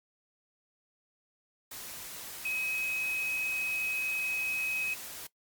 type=tone in noise; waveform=sine; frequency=2541 Hz; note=D#7; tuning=36 cents sharp; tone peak=-30 dBFS; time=2.45-4.94 s; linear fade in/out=5 ms; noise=white; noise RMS=-43 dBFS; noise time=1.71-5.27 s; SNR=+10 dB; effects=noise-tail reverb RT60 0.1 s tail -19 dB re dry + Opus 48 kbps